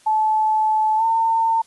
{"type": "tone with pitch glide", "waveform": "sine", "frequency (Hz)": [867, 904.9], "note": ["A5", "A5"], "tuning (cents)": [-26, 48], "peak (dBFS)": -15, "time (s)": [0.06, 1.62], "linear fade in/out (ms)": 10, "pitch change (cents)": 74, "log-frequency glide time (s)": [0.97, 1.03], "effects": ["white hiss -53 dBFS RMS until 1.66 s", "resampled to 24000 Hz"]}